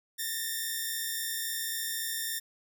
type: tone pair together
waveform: 5% pulse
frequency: 1773.4 / 1837 Hz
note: A6 / A#6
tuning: +13 / -26 cents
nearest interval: minor second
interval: 61 cents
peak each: -24 dBFS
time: 0.18-2.4 s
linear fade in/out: 20 ms
effects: none

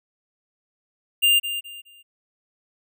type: tone with echo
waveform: square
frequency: 2800 Hz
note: F7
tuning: 4 cents sharp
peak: -15 dBFS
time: 1.22-1.4 s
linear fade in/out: 20 ms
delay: 210 ms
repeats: 3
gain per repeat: -11 dB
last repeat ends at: 2.03 s
effects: none

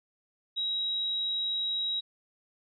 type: tone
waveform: sine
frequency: 3838 Hz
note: A#7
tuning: 50 cents sharp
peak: -28 dBFS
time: 0.56-2.01 s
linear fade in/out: 20 ms
effects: none

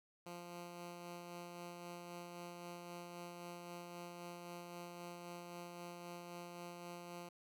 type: tone with tremolo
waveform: 10% pulse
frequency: 174.2 Hz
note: F3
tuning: 4 cents flat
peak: -39 dBFS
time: 0.26-7.29 s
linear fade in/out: 5 ms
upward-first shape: sine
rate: 3.8 Hz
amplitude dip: 30%
effects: none

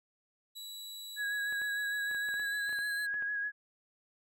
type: tone with pitch glide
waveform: sawtooth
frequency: 3922 to 4091 Hz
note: B7 to C8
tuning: -13 to -40 cents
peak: -40 dBFS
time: 0.55-3.07 s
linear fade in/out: 20 ms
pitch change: +73 cents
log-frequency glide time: 2.34-2.9 s
type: tone with vibrato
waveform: sine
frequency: 1661.2 Hz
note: G#6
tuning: in tune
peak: -32 dBFS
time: 1.16-3.52 s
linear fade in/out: 50 ms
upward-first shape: sine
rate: 6.6 Hz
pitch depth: 29 cents each way
type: clicks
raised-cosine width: 0.5 ms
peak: -35 dBFS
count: 12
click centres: 1.525 / 1.617 / 2.113 / 2.147 / 2.288 / 2.341 / 2.397 / 2.693 / 2.728 / 2.789 / 3.142 / 3.224 s
effects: none

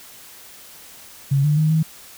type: tone with pitch steps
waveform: sine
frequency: 138.3 / 148.8 / 155.2 / 158.8 Hz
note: C#3 / D3 / D#3 / D#3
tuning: -4 / +23 / -4 / +36 cents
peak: -14 dBFS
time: 1.31-1.83 s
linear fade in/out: 10 ms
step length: 130 ms
effects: white hiss -43 dBFS RMS until 2.17 s

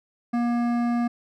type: tone with hard clipping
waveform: sine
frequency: 238.2 Hz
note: A#3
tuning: 38 cents sharp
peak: -23 dBFS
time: 0.33-1.08 s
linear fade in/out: 10 ms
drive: 13 dB
effects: none

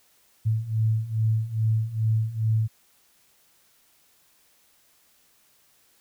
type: beating tone pair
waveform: sine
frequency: 109.1 / 111.5 Hz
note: A2 / A2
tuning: -14 / +23 cents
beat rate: 2.4 Hz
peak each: -26 / -23 dBFS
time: 0.45-2.68 s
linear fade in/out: 20 ms
effects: white hiss -62 dBFS RMS until 6 s

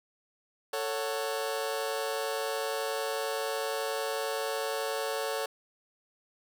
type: chord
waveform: sawtooth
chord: F# minor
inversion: first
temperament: just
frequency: 444 / 555 / 740 Hz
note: A4 / C#5 / F#5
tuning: +16 / +2 / 0 cents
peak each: -30 / -30 / -35 dBFS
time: 0.73-5.46 s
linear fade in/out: 5 ms
effects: none

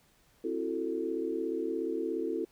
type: chord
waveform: sine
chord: F# half-diminished seventh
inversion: second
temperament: just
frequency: 266.4 / 333 / 370 / 444 Hz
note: C4 / E4 / F#4 / A4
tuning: +31 / +18 / 0 / +16 cents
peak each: -39 / -34 / -37 / -35 dBFS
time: 0.44-2.45 s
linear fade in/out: 5 ms
effects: pink hiss -66 dBFS RMS until 2.51 s

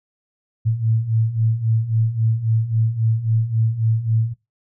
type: beating tone pair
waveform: sine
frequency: 110 / 113.7 Hz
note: A2 / A#2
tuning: 0 / -43 cents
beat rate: 3.7 Hz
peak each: -22 / -18 dBFS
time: 0.65-4.34 s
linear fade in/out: 20 ms
effects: noise-tail reverb RT60 0.2 s tail -18 dB re dry

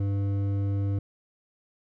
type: tone with hard clipping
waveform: sine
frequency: 99.5 Hz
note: G2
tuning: 26 cents sharp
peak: -26 dBFS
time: 0-0.99 s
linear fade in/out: 5 ms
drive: 9 dB
effects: none

